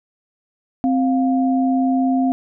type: tone pair together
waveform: sine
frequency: 261.6 / 703.4 Hz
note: C4 / F5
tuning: 0 / +12 cents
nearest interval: octave + perfect fourth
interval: 1712 cents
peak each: -15 / -22 dBFS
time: 0.84-2.32 s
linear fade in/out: 0 ms
effects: none